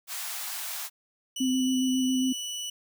white high-pass noise, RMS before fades -35 dBFS, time 0.07-0.9 s, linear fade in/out 50 ms, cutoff 660 Hz, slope 48 dB/octave
25% pulse tone, 2960 Hz, F#7, in tune, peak -29 dBFS, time 1.36-2.7 s, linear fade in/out 5 ms
sine tone with vibrato, 258.2 Hz, C4, 23 cents flat, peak -23 dBFS, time 1.4-2.33 s, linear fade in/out 10 ms, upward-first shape square, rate 7.3 Hz, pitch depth 13 cents each way
effects none

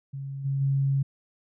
sine tone with level steps, 137.3 Hz, C#3, 16 cents flat, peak -32 / -24 / -21 dBFS, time 0.13-1.03 s, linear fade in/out 10 ms, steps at 0.44 / 0.6 s, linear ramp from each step 20 ms, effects none

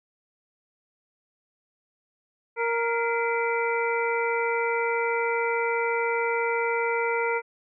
harmonic tone with a mistuned harmonic, 466.2 Hz, A#4, in tune, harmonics 1 / 2 / 3 / 4 / 5, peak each -26 / -29 / -31 / -32 / -33 dBFS, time 2.56-7.42 s, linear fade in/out 50 ms, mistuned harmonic 4, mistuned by +150 cents, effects none

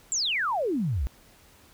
sine exponential sweep, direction down, 7760 to 54 Hz, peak -24 dBFS, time 0.12-1.07 s, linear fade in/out 0 ms, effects pink hiss -56 dBFS RMS until 1.73 s

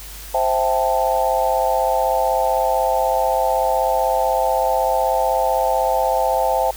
sine chord, A minor seventh, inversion first, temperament equal, 523.3 / 659.3 / 784 / 880 Hz, C5 / E5 / G5 / A5, 0 / 0 / 0 / 0 cents, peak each -21 dBFS, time 0.34-6.71 s, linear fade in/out 5 ms, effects added 50 Hz sine -36 dBFS peak until 6.76 s + white hiss -37 dBFS RMS until 6.76 s

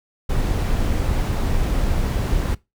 brown noise, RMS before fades -20 dBFS, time 0.29-2.55 s, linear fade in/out 10 ms, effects noise-tail reverb RT60 0.2 s tail -20 dB re dry

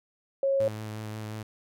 sine tone, 546 Hz, C#5, 26 cents flat, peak -22 dBFS, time 0.43-0.68 s, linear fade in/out 2 ms
sawtooth tone with vibrato, 108.1 Hz, A2, 30 cents flat, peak -31 dBFS, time 0.6-1.43 s, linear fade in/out 5 ms, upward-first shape sine, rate 5.6 Hz, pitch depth 17 cents each way
effects none

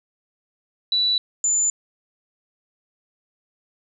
sine tone pair in turn, 3951 / 7064 Hz, B7 / A8, 0 / +6 cents, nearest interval minor seventh, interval 1006 cents, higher second, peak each -17 dBFS, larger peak neither, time 0.92-1.18 / 1.44-1.7 s, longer neither, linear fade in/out 2 ms, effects none

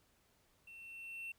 triangle tone with level ramp, 2700 Hz, E7, 41 cents sharp, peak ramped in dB -51 to -40 dBFS, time 0.67-1.32 s, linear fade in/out 5 ms, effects pink hiss -73 dBFS RMS until 1.38 s

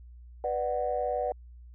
sine chord, B minor, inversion none, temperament just, 493.9 / 592.7 / 740.8 Hz, B4 / D5 / F#5, 0 / +16 / +2 cents, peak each -31 dBFS, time 0.44-1.32 s, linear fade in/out 2 ms, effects tanh soft clip ceiling -18 dBFS + added 60 Hz sine -46 dBFS peak until 1.74 s

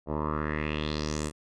10% pulse tone with low-pass filter sweep, 76 Hz, D#2, 40 cents flat, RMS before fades -31 dBFS, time 0.06-1.32 s, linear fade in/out 50 ms, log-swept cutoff 720 to 9100 Hz, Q 3.9, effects none

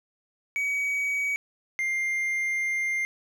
triangle tone pair in turn, 2265 / 2100 Hz, C#7 / C7, +37 / +6 cents, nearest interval minor second, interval 131 cents, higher first, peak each -23 dBFS, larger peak neither, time 0.56-1.36 / 1.79-3.05 s, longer second, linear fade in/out 0 ms, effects none

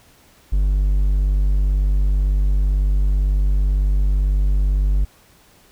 triangle tone, 49 Hz, G1, in tune, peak -12 dBFS, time 0.52-5.05 s, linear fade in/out 10 ms, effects pink hiss -52 dBFS RMS until 5.71 s

